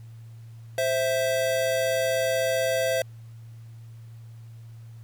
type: tone pair together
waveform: square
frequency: 523.3 / 659.3 Hz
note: C5 / E5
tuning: 0 / 0 cents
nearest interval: major third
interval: 400 cents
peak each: -26 dBFS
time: 0.78-3.02 s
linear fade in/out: 2 ms
effects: added 114 Hz sine -41 dBFS peak until 5.03 s + pink hiss -62 dBFS RMS until 5.03 s